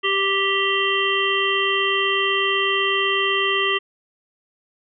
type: harmonic tone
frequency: 392 Hz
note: G4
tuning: in tune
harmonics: 1 / 3 / 5 / 7 / 8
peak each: -24 / -24 / -24 / -24 / -24 dBFS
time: 0.03-3.79 s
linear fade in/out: 20 ms
effects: none